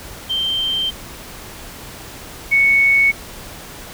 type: tone pair in turn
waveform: sine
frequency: 3136 / 2217 Hz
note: G7 / C#7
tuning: 0 / 0 cents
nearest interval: tritone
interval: 600 cents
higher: first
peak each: -17 / -10 dBFS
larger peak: second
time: 0.29-0.91 / 2.51-3.12 s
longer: first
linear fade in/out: 20 ms
effects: pink hiss -35 dBFS RMS until 3.93 s